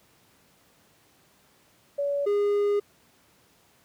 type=tone pair in turn; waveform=sine / triangle; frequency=568 / 409.3 Hz; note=C#5 / G#4; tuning=+42 / -25 cents; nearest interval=tritone; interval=567 cents; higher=first; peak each=-24 / -19 dBFS; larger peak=second; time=1.98-2.26 / 2.26-2.8 s; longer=second; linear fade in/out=10 ms; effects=pink hiss -61 dBFS RMS until 3.84 s + high-pass 100 Hz 12 dB/octave